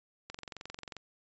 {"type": "click train", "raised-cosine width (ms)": 0.2, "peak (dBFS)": -25, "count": 16, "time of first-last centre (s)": [0.3, 0.967], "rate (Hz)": 22.5, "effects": ["resampled to 16000 Hz"]}